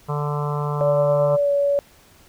harmonic tone, 147 Hz, D3, 2 cents sharp, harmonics 1 / 3 / 4 / 5 / 6 / 7 / 8 / 9, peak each -23 / -30 / -34 / -35 / -35 / -31 / -34 / -37 dBFS, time 0.08-1.37 s, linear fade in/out 20 ms
sine tone with pitch glide, 579 to 567.1 Hz, D5 to C#5, -25 to +39 cents, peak -16 dBFS, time 0.81-1.79 s, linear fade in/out 0 ms, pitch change -36 cents, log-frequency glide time 1.33-1.52 s
effects pink hiss -52 dBFS RMS until 2.28 s

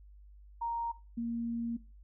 sine tone pair in turn, 932.3 / 233.1 Hz, A#5 / A#3, 0 / 0 cents, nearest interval 2 octaves, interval 2400 cents, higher first, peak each -32 / -32 dBFS, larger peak neither, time 0.61-0.92 / 1.17-1.77 s, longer second, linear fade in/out 10 ms, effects noise-tail reverb RT60 0.3 s tail -17 dB re dry + added 50 Hz sine -52 dBFS peak until 2.03 s

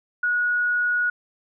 sine tone, 1456 Hz, F#6, 28 cents flat, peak -19 dBFS, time 0.23-1.1 s, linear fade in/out 5 ms, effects none

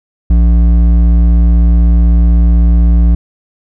triangle tone with hard clipping, 58 Hz, A#1, 8 cents flat, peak -6 dBFS, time 0.3-3.15 s, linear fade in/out 5 ms, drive 12 dB, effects none

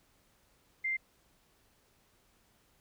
sine tone, 2093 Hz, C7, in tune, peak -30 dBFS, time 0.84-0.97 s, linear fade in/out 10 ms, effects pink hiss -69 dBFS RMS until 2.8 s

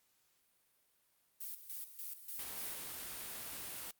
violet noise with tremolo, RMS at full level -44 dBFS, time 1.4-2.8 s, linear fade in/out 10 ms, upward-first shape square, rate 3.4 Hz, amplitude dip 70%
white noise, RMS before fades -45 dBFS, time 2.39-3.91 s, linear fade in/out 2 ms
effects white hiss -75 dBFS RMS until 3.99 s + Opus 48 kbps

